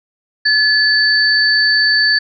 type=tone pair together; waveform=sine; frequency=1718 / 4529 Hz; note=A6 / C#8; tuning=-42 / +36 cents; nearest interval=octave + perfect fourth; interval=1678 cents; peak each=-12 / -13 dBFS; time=0.45-2.19 s; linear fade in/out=10 ms; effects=none